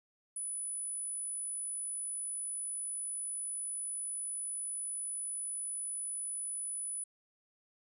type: tone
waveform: sine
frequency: 9950 Hz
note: D#9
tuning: 1 cent flat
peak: -36 dBFS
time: 0.36-7.04 s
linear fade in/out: 5 ms
effects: none